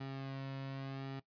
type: tone with flanger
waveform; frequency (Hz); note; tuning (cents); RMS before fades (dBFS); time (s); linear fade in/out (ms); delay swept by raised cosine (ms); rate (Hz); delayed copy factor
sawtooth; 135.3; C#3; -42; -43; 0-1.2; 10; 1.9 to 2.55; 0.88; -0.55
effects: noise-tail reverb RT60 0.1 s tail -17 dB re dry + resampled to 11025 Hz